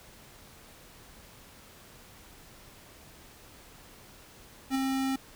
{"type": "tone with ADSR envelope", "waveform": "square", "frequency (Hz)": 266.7, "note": "C4", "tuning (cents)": 33, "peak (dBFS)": -25, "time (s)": [4.7, 5.16], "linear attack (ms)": 47, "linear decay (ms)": 15, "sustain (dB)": -3, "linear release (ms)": 5, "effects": ["pink hiss -53 dBFS RMS until 5.35 s"]}